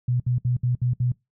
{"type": "tone bursts", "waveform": "sine", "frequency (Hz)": 123.47, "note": "B2", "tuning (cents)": 0, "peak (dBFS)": -19, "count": 6, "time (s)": [0.08, 1.12], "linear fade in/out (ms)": 5, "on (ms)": 120, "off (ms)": 64, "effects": ["noise-tail reverb RT60 0.2 s tail -23 dB re dry"]}